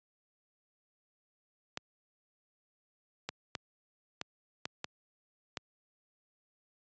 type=clicks; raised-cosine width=0.2 ms; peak=-18 dBFS; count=7; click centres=1.774 / 3.29 / 3.552 / 4.214 / 4.655 / 4.844 / 5.572 s; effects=high-pass 100 Hz 12 dB/octave + resampled to 16000 Hz